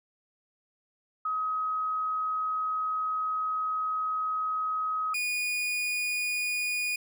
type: tone pair in turn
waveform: sine / 40% pulse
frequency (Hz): 1267 / 2456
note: D#6 / D#7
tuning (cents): +31 / -23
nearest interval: major seventh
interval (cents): 1146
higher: second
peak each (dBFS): -27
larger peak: neither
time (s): 1.25-5.14 / 5.14-6.96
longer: first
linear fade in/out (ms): 5
effects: none